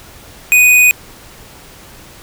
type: tone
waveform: square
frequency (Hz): 2485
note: D#7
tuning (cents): -3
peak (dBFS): -6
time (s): 0.52-0.91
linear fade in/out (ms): 0
effects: pink hiss -38 dBFS RMS until 2.22 s